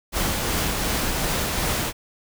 pink noise with tremolo, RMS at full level -23 dBFS, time 0.12-1.93 s, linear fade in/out 50 ms, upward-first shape triangle, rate 2.7 Hz, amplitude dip 25%, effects none

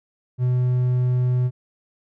triangle tone, 125.2 Hz, B2, 24 cents sharp, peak -15 dBFS, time 0.38-1.51 s, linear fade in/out 50 ms, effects none

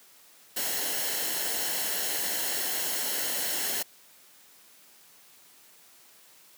white noise with comb filter, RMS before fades -30 dBFS, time 0.56-3.83 s, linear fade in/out 10 ms, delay 0.83 ms, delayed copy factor -0.55, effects white hiss -56 dBFS RMS until 6.57 s + high-pass 150 Hz 12 dB/octave

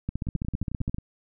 two click trains, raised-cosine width 5 ms, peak -16 / -21 dBFS, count 14 / 9, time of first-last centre 0.09-0.945 / 0.27-0.984 s, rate 15.2 / 11.2 Hz, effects none

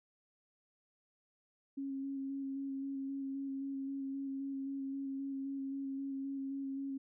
sine tone with vibrato, 272.8 Hz, C#4, 28 cents flat, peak -37 dBFS, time 1.77-6.98 s, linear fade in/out 10 ms, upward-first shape square, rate 3.8 Hz, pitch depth 13 cents each way, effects none

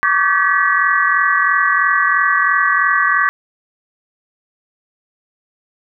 sine tone cluster, 1128 / 1171 / 1539 / 1712 / 1935 Hz, C#6 / D6 / G6 / A6 / B6, +30 / -5 / -32 / -48 / -36 cents, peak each -18 dBFS, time 0.03-3.29 s, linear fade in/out 0 ms, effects none

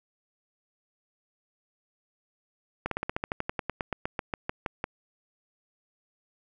slowing click train, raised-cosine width 0.5 ms, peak -14 dBFS, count 20, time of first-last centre 2.86-4.841 s, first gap 53 ms, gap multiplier 1.07, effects none

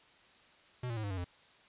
square tone with pitch steps, 124.8 / 116.44 / 108.64 / 101.37 / 94.58 / 88.25 Hz, B2 / A#2 / A2 / G#2 / F#2 / F2, +19 / -2 / -22 / -41 / +39 / +19 cents, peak -36 dBFS, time 0.83-1.244 s, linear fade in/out 5 ms, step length 69 ms, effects white hiss -62 dBFS RMS until 1.68 s + resampled to 8000 Hz

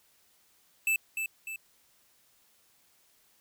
square tone with echo, 2637 Hz, E7, in tune, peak -25 dBFS, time 0.87-0.96 s, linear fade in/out 2 ms, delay 300 ms, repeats 2, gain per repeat -6 dB, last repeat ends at 1.56 s, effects white hiss -66 dBFS RMS until 3.4 s

